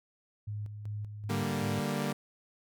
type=tone with tremolo; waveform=sine; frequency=104.7 Hz; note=G#2; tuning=15 cents sharp; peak=-34 dBFS; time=0.47-1.8 s; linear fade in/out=10 ms; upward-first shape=square; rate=2.6 Hz; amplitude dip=50%
type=chord; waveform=sawtooth; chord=G minor; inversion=second; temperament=equal; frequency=146.83 / 196 / 233.1 Hz; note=D3 / G3 / Bb3; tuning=0 / 0 / 0 cents; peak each=-31 dBFS; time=1.29-2.13 s; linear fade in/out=10 ms
effects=none